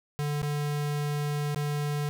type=tone with dropouts; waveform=square; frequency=146.83 Hz; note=D3; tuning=in tune; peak=-28 dBFS; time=0.19-2.09 s; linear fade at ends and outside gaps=0 ms; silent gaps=0.418-0.429 / 1.546-1.56 s; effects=none